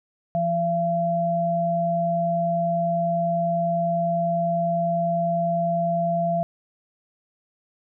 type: tone pair together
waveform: sine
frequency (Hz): 170 / 680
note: F3 / F5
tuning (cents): -46 / -46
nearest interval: 2 octaves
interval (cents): 2400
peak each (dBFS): -26 / -21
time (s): 0.35-6.43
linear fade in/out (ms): 0
effects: none